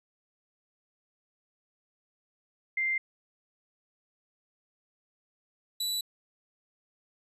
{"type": "tone pair in turn", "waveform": ["sine", "sawtooth"], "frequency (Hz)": [2093, 3951], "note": ["C7", "B7"], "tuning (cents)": [0, 0], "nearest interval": "major seventh", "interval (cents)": 1100, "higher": "second", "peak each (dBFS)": -26, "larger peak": "neither", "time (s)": [[2.77, 2.98], [5.8, 6.01]], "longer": "neither", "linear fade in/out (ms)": 5, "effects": ["resampled to 32000 Hz"]}